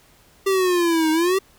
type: exponential two-way sweep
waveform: square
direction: down then up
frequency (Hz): 393.3 to 311.1 to 393.3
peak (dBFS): -17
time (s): 0.46-1.39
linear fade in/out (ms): 10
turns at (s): 1.11
effects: pink hiss -54 dBFS RMS until 1.58 s